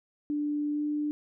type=tone with pitch glide; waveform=sine; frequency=294.8 to 297.2 Hz; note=D4 to D4; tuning=+7 to +21 cents; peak=-27 dBFS; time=0.3-1.11 s; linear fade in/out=0 ms; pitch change=+14 cents; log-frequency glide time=0.72-0.81 s; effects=none